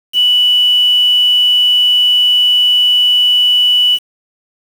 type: tone with quantisation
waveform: sine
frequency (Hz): 2960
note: F#7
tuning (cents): 0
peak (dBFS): -7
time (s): 0.13-3.99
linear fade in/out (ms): 50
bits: 5
effects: none

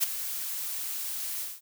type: noise with ADSR envelope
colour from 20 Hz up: blue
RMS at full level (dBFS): -22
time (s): 0-1.61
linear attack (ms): 33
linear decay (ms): 12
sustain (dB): -12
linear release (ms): 190
effects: none

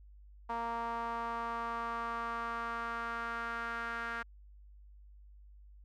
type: tone with band-pass filter sweep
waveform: sawtooth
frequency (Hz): 232.4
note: A#3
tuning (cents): -5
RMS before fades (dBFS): -38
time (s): 0.49-4.23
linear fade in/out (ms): 10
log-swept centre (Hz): 960 to 1500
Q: 3.8
effects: added 50 Hz sine -53 dBFS peak until 5.84 s

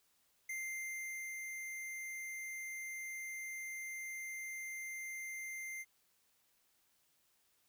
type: tone with ADSR envelope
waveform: square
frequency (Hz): 2093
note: C7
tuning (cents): 0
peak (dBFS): -40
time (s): 0.49-5.85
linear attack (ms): 6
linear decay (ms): 850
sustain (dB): -3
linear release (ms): 40
effects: white hiss -75 dBFS RMS until 7.68 s

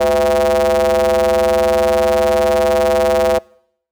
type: ring-modulated tone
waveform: square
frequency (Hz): 73.9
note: D2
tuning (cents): +11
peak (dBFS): -9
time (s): 0-3.39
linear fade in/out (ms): 10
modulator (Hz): 581
effects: noise-tail reverb RT60 0.7 s tail -26 dB re dry

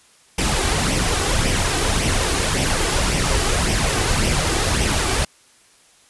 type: noise with flanger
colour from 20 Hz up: pink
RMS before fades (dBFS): -19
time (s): 0.38-5.25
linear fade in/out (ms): 5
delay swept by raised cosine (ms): 0.35 to 2.65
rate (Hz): 1.8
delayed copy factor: +0.5
effects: white hiss -53 dBFS RMS until 6.09 s + resampled to 24000 Hz

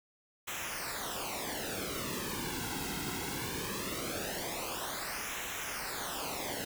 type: noise with flanger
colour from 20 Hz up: pink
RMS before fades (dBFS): -38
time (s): 0.47-6.65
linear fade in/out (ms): 10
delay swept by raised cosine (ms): 0.21 to 1.71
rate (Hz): 0.2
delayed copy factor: -0.8
effects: none

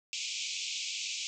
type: band-pass noise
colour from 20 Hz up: pink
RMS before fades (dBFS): -37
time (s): 0.13-1.27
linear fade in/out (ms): 0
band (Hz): 2300 to 7500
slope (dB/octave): 96
effects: none

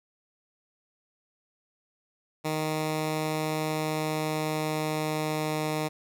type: tone with pitch glide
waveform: 10% pulse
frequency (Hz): 155.56 to 154.31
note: D#3 to D#3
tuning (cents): 0 to -14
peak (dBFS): -19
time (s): 2.44-5.89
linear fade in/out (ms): 20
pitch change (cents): -14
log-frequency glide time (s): 3.63-5.56
effects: none

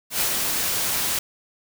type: noise with ADSR envelope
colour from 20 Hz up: white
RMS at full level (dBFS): -21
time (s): 0.1-1.19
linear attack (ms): 110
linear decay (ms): 78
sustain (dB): -3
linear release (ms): 4
effects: none

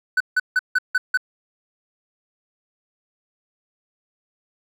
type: tone bursts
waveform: triangle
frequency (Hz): 1504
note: F#6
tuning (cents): +28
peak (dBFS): -13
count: 6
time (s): 0.17-1.174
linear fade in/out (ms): 5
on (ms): 34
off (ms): 160
effects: none

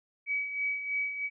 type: tone with tremolo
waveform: sine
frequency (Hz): 2275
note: C#7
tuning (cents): +44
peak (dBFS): -27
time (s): 0.26-1.3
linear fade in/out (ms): 50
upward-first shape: sine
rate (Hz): 3.1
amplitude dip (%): 60
effects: none

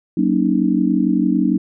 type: chord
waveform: sine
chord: D# minor seventh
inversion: first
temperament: just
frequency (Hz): 186.68 / 233.3 / 280 / 311.1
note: F#3 / A#3 / C#4 / D#4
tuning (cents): +16 / +2 / +18 / 0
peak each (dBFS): -19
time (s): 0.17-1.58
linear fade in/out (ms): 5
effects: none

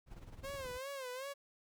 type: noise with tremolo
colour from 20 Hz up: brown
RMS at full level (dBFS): -49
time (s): 0.06-0.8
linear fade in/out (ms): 50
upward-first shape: sine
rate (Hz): 19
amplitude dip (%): 65
type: tone with vibrato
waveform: sawtooth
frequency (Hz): 528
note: C5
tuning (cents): +16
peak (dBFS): -38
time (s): 0.43-1.34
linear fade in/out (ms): 20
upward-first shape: sine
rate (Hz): 2.6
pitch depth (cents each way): 110
effects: none

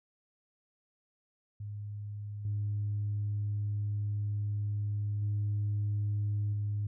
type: tone with level steps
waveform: sine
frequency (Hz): 103.5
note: G#2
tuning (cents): -5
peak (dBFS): -37 / -29 / -27 / -29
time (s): 1.6-6.87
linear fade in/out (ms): 5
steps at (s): 2.45 / 5.22 / 6.53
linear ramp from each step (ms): 2
effects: tanh soft clip ceiling -26 dBFS

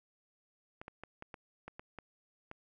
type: clicks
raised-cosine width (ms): 0.5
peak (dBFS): -30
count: 9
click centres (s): 0.815 / 0.881 / 1.036 / 1.224 / 1.342 / 1.68 / 1.795 / 1.987 / 2.514
effects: none

